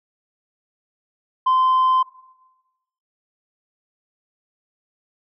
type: tone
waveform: sine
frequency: 1034 Hz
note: C6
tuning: 21 cents flat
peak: -12 dBFS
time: 1.46-2.03 s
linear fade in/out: 10 ms
effects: noise-tail reverb RT60 1.0 s tail -18 dB re dry + tanh soft clip ceiling -12 dBFS